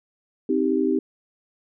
sine chord, C minor, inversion none, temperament just, 261.6 / 314 / 392.4 Hz, C4 / Eb4 / G4, 0 / +16 / +2 cents, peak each -23 dBFS, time 0.49-0.99 s, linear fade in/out 5 ms, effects none

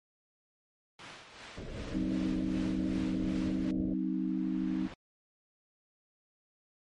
white noise with tremolo, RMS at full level -40 dBFS, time 0.99-3.71 s, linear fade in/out 2 ms, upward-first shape sine, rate 2.6 Hz, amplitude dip 55%
pink low-pass noise, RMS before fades -41 dBFS, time 1.57-3.94 s, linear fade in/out 5 ms, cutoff 650 Hz, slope 96 dB/octave
sine chord, C diminished, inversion second, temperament just, 188.37 / 261.6 / 314 Hz, Gb3 / C4 / Eb4, +31 / 0 / +16 cents, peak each -34 dBFS, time 1.93-4.88 s, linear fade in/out 20 ms
pink noise with exponential growth, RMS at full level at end -43 dBFS, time 3.05-4.94 s, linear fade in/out 2 ms, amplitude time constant 410 ms
effects low-pass 3000 Hz 12 dB/octave + MP3 48 kbps

